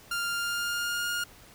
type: tone with pitch glide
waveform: sawtooth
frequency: 1396.9 to 1421.3 Hz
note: F6 to F6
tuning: 0 to +30 cents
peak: -25 dBFS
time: 0.11-1.24 s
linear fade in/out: 5 ms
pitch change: +30 cents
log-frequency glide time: 0.29-1.1 s
effects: pink hiss -53 dBFS RMS until 1.54 s

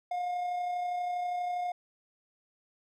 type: tone with amplitude modulation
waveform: triangle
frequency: 714 Hz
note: F5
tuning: 38 cents sharp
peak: -27 dBFS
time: 0.11-1.72 s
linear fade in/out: 5 ms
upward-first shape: sine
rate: 32.4 Hz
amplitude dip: 30%
effects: none

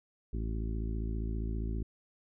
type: harmonic tone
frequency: 55 Hz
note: A1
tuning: in tune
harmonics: 1 / 2 / 3 / 4 / 5 / 6 / 7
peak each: -33 / -40 / -46 / -43 / -47 / -47 / -49 dBFS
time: 0.33-1.83 s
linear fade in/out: 5 ms
effects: none

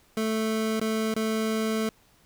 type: tone with dropouts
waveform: 25% pulse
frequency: 220 Hz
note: A3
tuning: in tune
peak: -21 dBFS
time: 0.17-1.89 s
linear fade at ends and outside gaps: 2 ms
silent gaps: 0.798-0.813 / 1.14-1.162 s
effects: pink hiss -61 dBFS RMS until 2.25 s

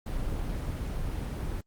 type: noise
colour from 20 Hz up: brown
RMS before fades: -32 dBFS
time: 0.06-1.61 s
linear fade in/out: 5 ms
effects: Opus 24 kbps

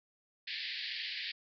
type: band-pass noise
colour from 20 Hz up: white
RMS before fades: -40 dBFS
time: 0.47-1.32 s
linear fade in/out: 10 ms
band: 1700 to 4800 Hz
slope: 96 dB/octave
effects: none

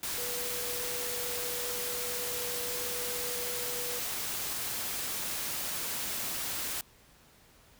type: tone in noise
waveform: sine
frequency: 488.4 Hz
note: B4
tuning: 19 cents flat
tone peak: -40 dBFS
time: 0.18-3.99 s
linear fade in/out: 2 ms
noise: white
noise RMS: -35 dBFS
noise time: 0.03-6.81 s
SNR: -8 dB
effects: pink hiss -60 dBFS RMS until 7.79 s

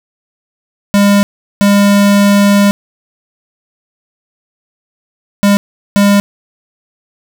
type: tone bursts at uneven times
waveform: square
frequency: 201.9 Hz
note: G#3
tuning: 49 cents flat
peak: -6 dBFS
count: 4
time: 0.94-1.23 / 1.61-2.71 / 5.43-5.57 / 5.96-6.2 s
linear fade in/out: 0 ms
effects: none

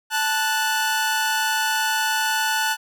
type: tone pair together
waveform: sawtooth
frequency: 878 / 1476.6 Hz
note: A5 / F#6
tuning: -4 / -4 cents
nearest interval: major sixth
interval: 900 cents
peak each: -19 dBFS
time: 0.1-2.77 s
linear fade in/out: 50 ms
effects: none

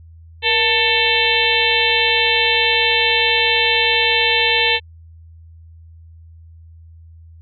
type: harmonic tone with a mistuned harmonic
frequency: 444.6 Hz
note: A4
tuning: 18 cents sharp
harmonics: 1 / 2 / 4 / 5 / 6 / 7 / 8 / 9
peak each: -23 / -23 / -22 / -21 / -19 / -21 / -21 / -24 dBFS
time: 0.42-4.8 s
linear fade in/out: 50 ms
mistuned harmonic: 1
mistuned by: +100 cents
effects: added 82 Hz sine -39 dBFS peak until 7.41 s

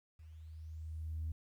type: tone with level ramp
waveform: sine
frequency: 79.3 Hz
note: D#2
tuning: 33 cents sharp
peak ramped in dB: -52 to -34 dBFS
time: 0.19-1.32 s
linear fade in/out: 5 ms
effects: tanh soft clip ceiling -33 dBFS + 12-bit

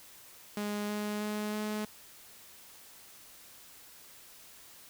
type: tone with pitch steps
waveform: sawtooth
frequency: 207.3 / 209 / 210.7 / 212.4 Hz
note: G#3 / G#3 / G#3 / G#3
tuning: -3 / +11 / +25 / +39 cents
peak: -29 dBFS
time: 0.57-1.85 s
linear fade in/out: 2 ms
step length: 320 ms
effects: white hiss -54 dBFS RMS until 4.89 s

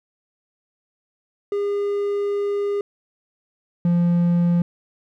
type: tone pair in turn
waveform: triangle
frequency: 405.9 / 173.19 Hz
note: G#4 / F3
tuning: -40 / -14 cents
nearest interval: octave + minor third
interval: 1474 cents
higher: first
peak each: -18 / -13 dBFS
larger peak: second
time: 1.52-2.81 / 3.85-4.62 s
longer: first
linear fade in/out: 2 ms
effects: none

